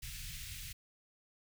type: band-stop noise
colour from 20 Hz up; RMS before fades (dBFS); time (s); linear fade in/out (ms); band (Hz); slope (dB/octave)
pink; -45; 0.02-0.73; 10; 130 to 2100; 24
effects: none